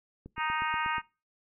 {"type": "click train", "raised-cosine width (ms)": 3, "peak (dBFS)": -31, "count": 7, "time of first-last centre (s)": [0.26, 0.982], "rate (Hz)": 8.31}
{"type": "harmonic tone", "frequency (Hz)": 311.1, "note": "D#4", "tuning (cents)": 0, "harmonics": [3, 4, 5, 6, 7, 8, 9], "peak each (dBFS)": [-32, -34, -36, -38, -39, -40, -41], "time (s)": [0.36, 1.02], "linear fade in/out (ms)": 50}
{"effects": ["noise-tail reverb RT60 0.3 s tail -23 dB re dry"]}